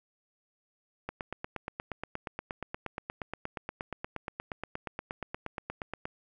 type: click train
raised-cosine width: 0.5 ms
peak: -20 dBFS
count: 43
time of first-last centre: 1.09-6.055 s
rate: 8.46 Hz
effects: none